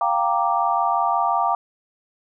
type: chord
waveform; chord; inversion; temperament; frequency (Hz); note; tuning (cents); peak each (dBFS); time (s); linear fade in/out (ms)
sine; G minor seventh; third; equal; 698.5 / 784 / 932.3 / 1174.7; F5 / G5 / Bb5 / D6; 0 / 0 / 0 / 0; -23; 0.01-1.55; 2
effects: none